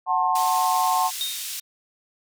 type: chord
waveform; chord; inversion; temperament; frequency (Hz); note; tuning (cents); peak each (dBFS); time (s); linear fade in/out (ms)
sine; F# diminished; none; just; 740 / 888 / 1065.6; F#5 / A5 / C6; 0 / +16 / +31; -23; 0.06-1.11; 50
type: band-pass noise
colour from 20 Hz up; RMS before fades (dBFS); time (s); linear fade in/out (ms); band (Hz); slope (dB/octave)
white; -32; 0.35-1.6; 5; 2700 to 12000; 12
type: tone with exponential decay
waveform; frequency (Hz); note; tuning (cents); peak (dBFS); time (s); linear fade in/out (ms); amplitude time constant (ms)
sine; 3700; A#7; -14; -22; 1.21-1.61; 0; 86
effects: none